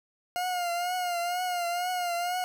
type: tone with vibrato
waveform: 40% pulse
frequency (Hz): 710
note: F5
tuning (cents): +28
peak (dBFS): -27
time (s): 0.36-2.44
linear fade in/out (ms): 0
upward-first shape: triangle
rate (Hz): 2.1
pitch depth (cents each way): 63
effects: 11-bit